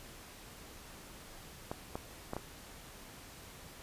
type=clicks; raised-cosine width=1 ms; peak=-23 dBFS; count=4; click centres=1.715 / 1.955 / 2.334 / 2.366 s; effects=pink hiss -52 dBFS RMS until 3.82 s + resampled to 32000 Hz